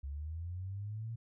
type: linear sweep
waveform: sine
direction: up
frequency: 67.2 to 116.4 Hz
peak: -38 dBFS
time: 0.03-1.16 s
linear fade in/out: 10 ms
effects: none